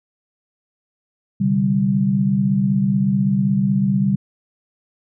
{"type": "chord", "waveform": "sine", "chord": "C suspended second", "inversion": "none", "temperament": "equal", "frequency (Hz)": [130.81, 146.83, 196], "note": ["C3", "D3", "G3"], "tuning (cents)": [0, 0, 0], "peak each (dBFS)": [-22, -22, -16], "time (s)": [1.4, 4.16], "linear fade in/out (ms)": 10, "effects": []}